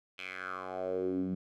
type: tone with band-pass filter sweep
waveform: 10% pulse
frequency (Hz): 93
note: F#2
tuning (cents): +9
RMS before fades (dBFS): -36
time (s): 0.18-1.35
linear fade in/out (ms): 10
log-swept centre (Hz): 2800 to 190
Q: 4.6
effects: none